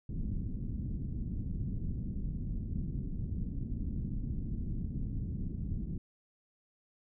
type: low-pass noise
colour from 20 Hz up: pink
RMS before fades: -36 dBFS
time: 0.09-5.98 s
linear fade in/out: 5 ms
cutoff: 240 Hz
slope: 24 dB/octave
effects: none